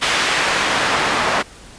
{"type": "noise with band-pass filter sweep", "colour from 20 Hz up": "pink", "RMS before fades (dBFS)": -18, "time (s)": [0.01, 1.43], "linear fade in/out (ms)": 20, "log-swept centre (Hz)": [2300, 1100], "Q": 0.71, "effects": ["pink hiss -41 dBFS RMS until 1.78 s", "resampled to 22050 Hz"]}